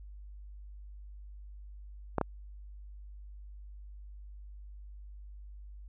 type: clicks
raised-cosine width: 1 ms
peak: -14 dBFS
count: 2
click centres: 2.183 / 2.213 s
effects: added 50 Hz sine -45 dBFS peak until 5.88 s